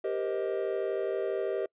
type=chord; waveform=triangle; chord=C minor seventh; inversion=second; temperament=just; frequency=392.4 / 470.9 / 523.3 / 627.9 Hz; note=G4 / Bb4 / C5 / Eb5; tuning=+2 / +18 / 0 / +16 cents; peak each=-30 / -33 / -35 / -33 dBFS; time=0.04-1.66 s; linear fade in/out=5 ms; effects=noise-tail reverb RT60 0.1 s tail -26 dB re dry + resampled to 8000 Hz